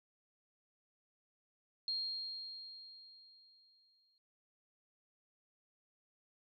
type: tone with exponential decay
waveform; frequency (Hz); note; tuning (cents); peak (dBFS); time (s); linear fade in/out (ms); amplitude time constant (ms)
sine; 4230; C8; +18; -34; 1.88-4.18; 1; 500
effects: none